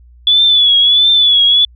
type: tone with vibrato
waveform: sine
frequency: 3432 Hz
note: A7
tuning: 44 cents flat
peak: -6 dBFS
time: 0.27-1.65 s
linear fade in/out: 2 ms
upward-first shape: triangle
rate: 1.5 Hz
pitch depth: 77 cents each way
effects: added 60 Hz sine -39 dBFS peak until 1.75 s